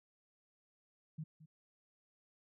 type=tone with echo; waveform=sine; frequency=156.3 Hz; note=D#3; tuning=8 cents sharp; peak=-40 dBFS; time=1.18-1.24 s; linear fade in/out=10 ms; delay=220 ms; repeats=1; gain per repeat=-15 dB; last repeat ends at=1.46 s; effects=none